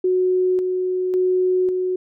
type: tone with tremolo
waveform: sine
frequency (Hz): 367.9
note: F#4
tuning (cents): -10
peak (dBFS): -15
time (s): 0.04-1.96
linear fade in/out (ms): 5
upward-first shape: square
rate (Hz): 0.91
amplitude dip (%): 35
effects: none